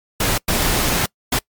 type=noise bursts at uneven times; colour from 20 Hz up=pink; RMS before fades=-18 dBFS; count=3; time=0.2-0.38 / 0.48-1.06 / 1.32-1.39 s; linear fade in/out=5 ms; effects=noise-tail reverb RT60 0.1 s tail -25 dB re dry + MP3 96 kbps